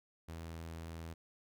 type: tone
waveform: sawtooth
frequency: 82.2 Hz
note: E2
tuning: 4 cents flat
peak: -40 dBFS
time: 0.28-1.14 s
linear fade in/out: 10 ms
effects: none